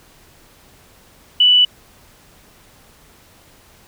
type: tone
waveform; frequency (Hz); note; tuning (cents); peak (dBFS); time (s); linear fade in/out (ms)
sine; 2968; F#7; +5; -8; 1.4-1.65; 5
effects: pink hiss -49 dBFS RMS until 3.87 s

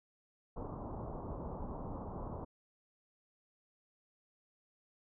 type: low-pass noise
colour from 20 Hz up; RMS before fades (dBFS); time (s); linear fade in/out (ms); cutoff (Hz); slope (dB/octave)
pink; -43; 0.56-2.45; 10; 1100; 48
effects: none

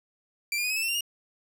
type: tone with pitch steps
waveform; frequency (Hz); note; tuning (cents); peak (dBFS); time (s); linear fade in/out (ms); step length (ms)
sawtooth; 2349 / 2415 / 2483 / 2553 / 2625 / 2698 / 2774 / 2852; D7 / D7 / D#7 / D#7 / E7 / E7 / F7 / F7; 0 / +48 / -4 / +44 / -8 / +40 / -12 / +36; -23; 0.52-1.008; 2; 61
effects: none

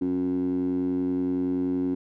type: tone with band-pass filter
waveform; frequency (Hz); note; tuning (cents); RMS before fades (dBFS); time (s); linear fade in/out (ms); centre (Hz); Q
15% pulse; 90.6; F#2; -36; -26; 0.01-1.95; 10; 300; 8.7
effects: none

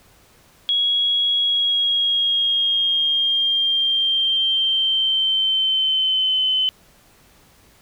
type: tone with pitch glide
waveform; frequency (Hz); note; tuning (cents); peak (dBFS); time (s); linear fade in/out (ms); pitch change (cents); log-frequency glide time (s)
sine; 3322 to 3046; G#7 to F#7; 0 to +50; -16; 0.69-6.69; 0; -150; 1.37-6.43
effects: pink hiss -53 dBFS RMS until 7.81 s

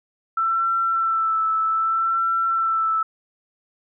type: tone with vibrato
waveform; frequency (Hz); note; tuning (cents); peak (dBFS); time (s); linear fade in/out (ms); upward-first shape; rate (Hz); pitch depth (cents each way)
sine; 1331; E6; +16; -18; 0.37-3.03; 5; sine; 0.64; 25
effects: none

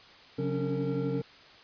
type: tone cluster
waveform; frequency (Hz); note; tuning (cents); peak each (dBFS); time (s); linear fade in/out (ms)
triangle; 136.6 / 181.8 / 274.8 / 286.4 / 457.2; C#3 / F#3 / C#4 / D4 / A#4; -25 / -30 / -15 / -43 / -34; -31 / -34 / -33 / -36 / -31; 0.38-1.22; 10
effects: white hiss -53 dBFS RMS until 1.63 s + resampled to 11025 Hz

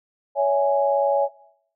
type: chord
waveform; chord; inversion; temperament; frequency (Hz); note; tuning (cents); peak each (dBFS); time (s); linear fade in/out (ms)
sine; C# minor; none; equal with one note detuned; 560.8 / 659.3 / 830.6; C#5 / E5 / G#5; +20 / 0 / 0; -19 / -24 / -22; 0.35-1.29; 50
effects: noise-tail reverb RT60 0.7 s tail -19 dB re dry

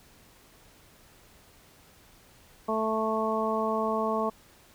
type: harmonic tone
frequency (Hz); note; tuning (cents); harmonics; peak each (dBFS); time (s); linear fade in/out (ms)
220; A3; 0; 1 / 2 / 3 / 4 / 5; -32 / -31 / -31 / -34 / -31; 2.68-4.3; 10
effects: pink hiss -57 dBFS RMS until 4.74 s

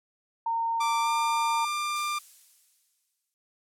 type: tone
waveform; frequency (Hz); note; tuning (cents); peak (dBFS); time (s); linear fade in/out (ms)
sine; 917; A#5; -29; -25; 0.46-1.65; 5
type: tone with pitch glide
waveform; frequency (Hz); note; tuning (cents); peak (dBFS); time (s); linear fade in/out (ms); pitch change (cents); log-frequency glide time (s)
sawtooth; 1174.7 to 1192.5; D6 to D6; 0 to +26; -24; 0.8-2.19; 10; +26; 1.02-1.09
type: noise with exponential decay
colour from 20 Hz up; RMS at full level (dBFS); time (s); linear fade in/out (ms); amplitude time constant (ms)
violet; -36; 1.96-3.34; 0; 300
effects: low-pass 10000 Hz 12 dB/octave

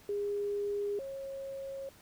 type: tone pair in turn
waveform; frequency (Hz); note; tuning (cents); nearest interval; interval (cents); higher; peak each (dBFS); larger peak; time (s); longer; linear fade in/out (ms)
sine; 407.8 / 544.3; G#4 / C#5; -32 / -32; perfect fourth; 500; second; -31 / -38; first; 0.09-0.99 / 0.99-1.89; neither; 2
effects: pink hiss -59 dBFS RMS until 2.01 s

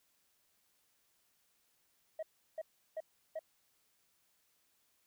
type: tone bursts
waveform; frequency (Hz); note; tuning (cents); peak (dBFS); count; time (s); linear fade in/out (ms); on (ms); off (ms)
sine; 635; D#5; +35; -35; 4; 2.19-3.392; 5; 38; 350
effects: tanh soft clip ceiling -36 dBFS + white hiss -75 dBFS RMS until 5.06 s

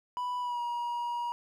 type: tone with pitch glide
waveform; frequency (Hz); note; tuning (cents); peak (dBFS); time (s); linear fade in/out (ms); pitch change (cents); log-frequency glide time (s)
triangle; 987.8 to 955.3; B5 to A#5; 0 to +42; -29; 0.17-1.32; 0; -58; 0.4-0.61
effects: none

